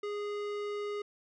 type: tone with tanh clipping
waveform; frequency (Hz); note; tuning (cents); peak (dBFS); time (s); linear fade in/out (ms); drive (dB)
sine; 413; G#4; -10; -36; 0.03-1.02; 5; 18
effects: none